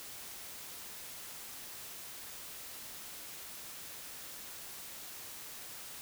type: silence
effects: white hiss -47 dBFS RMS until 6.01 s